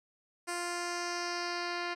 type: tone with low-pass filter sweep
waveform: 10% pulse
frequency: 349.2 Hz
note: F4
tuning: in tune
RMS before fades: -36 dBFS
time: 0.47-1.95 s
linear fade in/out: 20 ms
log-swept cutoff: 8900 to 3700 Hz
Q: 2.5
effects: none